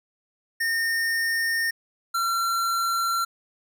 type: tone pair in turn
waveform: square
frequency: 1828 / 1363.5 Hz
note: A#6 / F6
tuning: -34 / -42 cents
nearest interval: perfect fourth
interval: 508 cents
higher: first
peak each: -23 dBFS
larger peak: neither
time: 0.6-1.71 / 2.14-3.25 s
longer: neither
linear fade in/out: 10 ms
effects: none